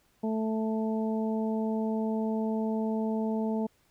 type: harmonic tone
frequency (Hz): 220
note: A3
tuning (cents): 0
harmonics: 1 / 2 / 3 / 4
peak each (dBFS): -28 / -34 / -38 / -40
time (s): 0.23-3.67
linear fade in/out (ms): 10
effects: pink hiss -68 dBFS RMS until 3.9 s

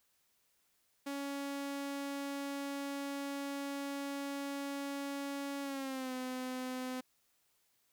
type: tone with pitch glide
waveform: sawtooth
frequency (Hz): 280 to 255.3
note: C#4 to C4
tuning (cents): +18 to -42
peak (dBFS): -34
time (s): 1.06-7.01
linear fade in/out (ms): 10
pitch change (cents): -160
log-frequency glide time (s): 5.62-6.13
effects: white hiss -75 dBFS RMS until 7.92 s

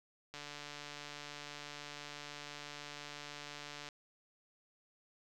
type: click train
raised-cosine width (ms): 0.2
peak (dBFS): -29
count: 519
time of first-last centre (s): 0.34-3.888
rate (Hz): 146
effects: none

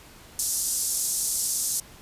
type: band-pass noise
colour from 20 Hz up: white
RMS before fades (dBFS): -27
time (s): 0.39-1.8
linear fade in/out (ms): 2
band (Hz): 5600 to 11000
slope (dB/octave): 24
effects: pink hiss -49 dBFS RMS until 2.01 s + resampled to 32000 Hz

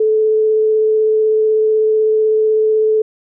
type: tone with vibrato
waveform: sine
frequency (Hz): 434.3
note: A4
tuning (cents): -23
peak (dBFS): -10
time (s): 0-3.02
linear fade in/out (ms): 5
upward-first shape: sine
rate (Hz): 16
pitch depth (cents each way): 8
effects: none

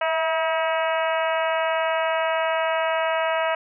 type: harmonic tone with a mistuned harmonic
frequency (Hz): 320.5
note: E4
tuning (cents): -49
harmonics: 2 / 3 / 4 / 5 / 6 / 7 / 8 / 9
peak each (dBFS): -23 / -27 / -29 / -31 / -33 / -34 / -35 / -36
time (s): 0.01-3.55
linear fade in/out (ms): 5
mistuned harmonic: 2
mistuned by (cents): +25
effects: none

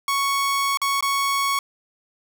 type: tone with dropouts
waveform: sawtooth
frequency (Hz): 1110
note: C#6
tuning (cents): +2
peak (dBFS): -16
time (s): 0.08-1.59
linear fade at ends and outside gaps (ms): 2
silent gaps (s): 0.773-0.816 / 1.008-1.025
effects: 9-bit

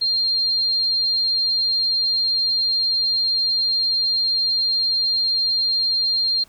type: tone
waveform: sine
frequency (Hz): 4197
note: C8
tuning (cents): +5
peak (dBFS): -17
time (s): 0.01-6.44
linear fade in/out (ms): 10
effects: pink hiss -53 dBFS RMS until 6.48 s

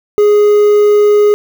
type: tone with quantisation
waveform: triangle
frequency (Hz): 415.8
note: G#4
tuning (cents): +2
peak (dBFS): -3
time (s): 0.18-1.34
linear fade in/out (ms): 0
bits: 5
effects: none

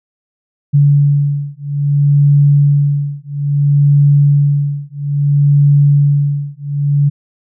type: beating tone pair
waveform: sine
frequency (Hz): 143.1 / 143.7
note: D3 / D3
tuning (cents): -45 / -37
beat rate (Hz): 0.6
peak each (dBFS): -11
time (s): 0.73-7.1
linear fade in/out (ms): 20
effects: none

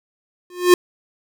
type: tone with exponential growth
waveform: square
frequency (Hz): 357.6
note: F4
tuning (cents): +41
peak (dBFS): -5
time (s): 0.5-0.74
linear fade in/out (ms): 2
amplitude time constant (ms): 52
effects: none

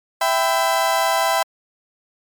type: chord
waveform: 35% pulse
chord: E minor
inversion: none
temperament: equal with one note detuned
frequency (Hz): 659.3 / 784 / 1004.5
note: E5 / G5 / B5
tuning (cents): 0 / 0 / +29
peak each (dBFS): -19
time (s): 0.21-1.43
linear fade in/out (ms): 5
effects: MP3 96 kbps

